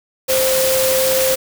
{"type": "tone in noise", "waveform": "sine", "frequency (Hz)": 523.3, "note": "C5", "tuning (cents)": 0, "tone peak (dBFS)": -15, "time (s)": [0.28, 1.36], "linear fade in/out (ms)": 20, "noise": "white", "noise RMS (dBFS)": -19, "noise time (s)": [0.28, 1.36], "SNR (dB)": 1, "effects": []}